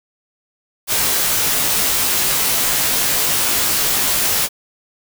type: noise with comb filter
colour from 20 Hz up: white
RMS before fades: -17 dBFS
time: 0.87-4.49 s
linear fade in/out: 50 ms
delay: 17 ms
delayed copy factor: -0.75
effects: none